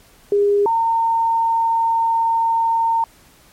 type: tone pair in turn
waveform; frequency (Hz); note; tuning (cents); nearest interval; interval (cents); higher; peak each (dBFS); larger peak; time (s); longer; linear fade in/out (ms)
sine; 406.7 / 913; G#4 / A#5; -36 / -36; octave + major second; 1400; second; -12 / -14; first; 0.32-0.66 / 0.66-3.04; second; 2
effects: pink hiss -50 dBFS RMS until 3.52 s + MP3 64 kbps